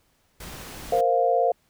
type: noise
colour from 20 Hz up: pink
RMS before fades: -39 dBFS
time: 0.4-1.01 s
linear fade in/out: 5 ms
type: chord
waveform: sine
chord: Bb suspended second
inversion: none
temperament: just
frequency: 466.2 / 524.4 / 699.2 Hz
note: Bb4 / C5 / F5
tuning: 0 / +4 / +2 cents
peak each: -24 / -23 / -21 dBFS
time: 0.92-1.52 s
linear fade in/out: 5 ms
effects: pink hiss -66 dBFS RMS until 1.69 s